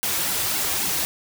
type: noise with flanger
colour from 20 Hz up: white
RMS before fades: -24 dBFS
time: 0.03-1.05 s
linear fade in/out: 0 ms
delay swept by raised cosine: 1.6 to 4.9 ms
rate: 3.7 Hz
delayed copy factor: -0.8
effects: none